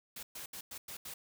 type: noise bursts at uneven times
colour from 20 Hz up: white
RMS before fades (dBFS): -45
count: 6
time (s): 0.16-0.23 / 0.35-0.46 / 0.53-0.61 / 0.71-0.78 / 0.88-0.97 / 1.05-1.14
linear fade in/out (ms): 5
effects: none